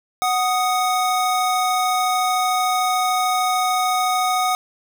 square tone pair together, 740 / 1244.5 Hz, F#5 / D#6, 0 / 0 cents, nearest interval major sixth, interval 900 cents, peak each -20 / -22 dBFS, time 0.22-4.55 s, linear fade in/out 0 ms, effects none

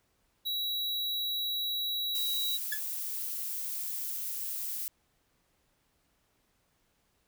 square tone, 3888 Hz, B7, 28 cents flat, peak -31 dBFS, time 0.45-2.58 s, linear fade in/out 20 ms
violet noise, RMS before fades -36 dBFS, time 2.15-4.88 s, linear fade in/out 0 ms
40% pulse tone with exponential decay, 1708 Hz, G#6, 48 cents sharp, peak -28 dBFS, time 2.72-2.82 s, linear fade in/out 5 ms, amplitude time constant 21 ms
effects pink hiss -73 dBFS RMS until 7.27 s

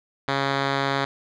5% pulse tone with low-pass filter, 137.8 Hz, C#3, 10 cents flat, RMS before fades -24 dBFS, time 0.28-1.05 s, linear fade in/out 2 ms, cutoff 3400 Hz, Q 1.5, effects none

